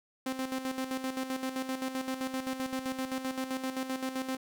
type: tone with tremolo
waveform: sawtooth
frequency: 261.6 Hz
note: C4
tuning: in tune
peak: -27 dBFS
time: 0.26-4.37 s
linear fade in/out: 5 ms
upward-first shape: square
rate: 7.7 Hz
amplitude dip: 60%
effects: none